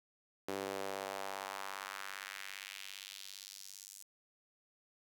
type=tone with high-pass filter sweep; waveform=sawtooth; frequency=97.5 Hz; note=G2; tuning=9 cents flat; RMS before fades=-45 dBFS; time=0.48-4.03 s; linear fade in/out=5 ms; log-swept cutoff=370 to 7300 Hz; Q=1.6; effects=11-bit